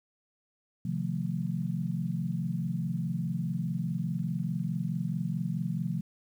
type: chord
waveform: sine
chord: F dominant seventh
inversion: second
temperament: equal with one note detuned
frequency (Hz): 130.81 / 155.56 / 175.52 / 220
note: C3 / Eb3 / F3 / A3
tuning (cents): 0 / 0 / +9 / 0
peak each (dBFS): -35 / -35 / -32 / -38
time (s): 0.85-6.01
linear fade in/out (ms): 5
effects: 10-bit